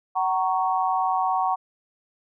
sine chord, F# major, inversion none, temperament equal with one note detuned, 752.9 / 932.3 / 1108.7 Hz, F#5 / A#5 / C#6, +30 / 0 / 0 cents, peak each -23 / -26 / -26 dBFS, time 0.15-1.56 s, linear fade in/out 20 ms, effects none

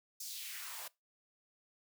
white noise with high-pass filter sweep, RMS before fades -45 dBFS, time 0.2-0.88 s, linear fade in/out 5 ms, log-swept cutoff 6000 to 610 Hz, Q 2, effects noise-tail reverb RT60 0.2 s tail -21 dB re dry

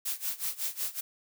blue noise with tremolo, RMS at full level -31 dBFS, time 0.05-1.01 s, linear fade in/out 10 ms, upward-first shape sine, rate 5.4 Hz, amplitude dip 90%, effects none

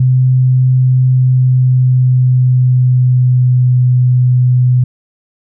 sine tone with pitch glide, 128.4 to 125.47 Hz, C3 to B2, -32 to +28 cents, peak -6 dBFS, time 0-4.84 s, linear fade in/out 5 ms, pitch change -40 cents, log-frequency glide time 1.07-3.81 s, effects none

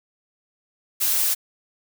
blue noise, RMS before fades -21 dBFS, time 1-1.35 s, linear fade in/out 20 ms, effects none

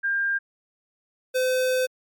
sine / square tone pair in turn, 1600 / 511.6 Hz, G6 / C5, +35 / -39 cents, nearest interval octave + minor sixth, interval 1974 cents, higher first, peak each -21 dBFS, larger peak neither, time 0.03-0.39 / 1.34-1.87 s, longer second, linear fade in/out 20 ms, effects MP3 96 kbps

